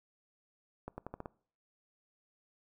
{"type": "accelerating click train", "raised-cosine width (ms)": 1, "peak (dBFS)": -27, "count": 6, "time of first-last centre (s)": [0.88, 1.258], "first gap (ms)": 100, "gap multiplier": 0.86, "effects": ["noise-tail reverb RT60 0.5 s tail -22 dB re dry"]}